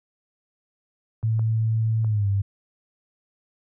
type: clicks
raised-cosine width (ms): 1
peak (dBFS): -34 / -26 / -29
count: 3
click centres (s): 1.229 / 1.394 / 2.046
type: tone with pitch glide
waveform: sine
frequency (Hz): 111.5 to 99.34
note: A2 to G2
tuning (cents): +23 to +24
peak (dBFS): -19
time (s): 1.23-2.42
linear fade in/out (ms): 10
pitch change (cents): -199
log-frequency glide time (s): 2.04-2.28
effects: none